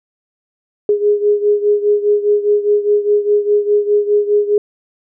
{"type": "beating tone pair", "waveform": "sine", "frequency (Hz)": [413, 417.9], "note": ["G#4", "G#4"], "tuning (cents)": [-10, 11], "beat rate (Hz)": 4.9, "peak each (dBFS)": [-12, -16], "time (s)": [0.89, 4.58], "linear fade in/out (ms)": 2, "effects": []}